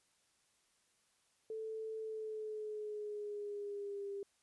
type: tone with pitch glide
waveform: sine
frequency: 440.4 to 399.2 Hz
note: A4 to G4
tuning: +2 to +32 cents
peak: -40 dBFS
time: 1.5-4.23 s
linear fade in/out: 2 ms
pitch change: -170 cents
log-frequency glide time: 1.99-4.11 s
effects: white hiss -75 dBFS RMS until 4.42 s + resampled to 24000 Hz